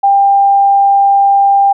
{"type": "tone", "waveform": "sine", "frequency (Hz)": 795, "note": "G5", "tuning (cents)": 24, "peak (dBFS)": -5, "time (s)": [0.03, 1.73], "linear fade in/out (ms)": 10, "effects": []}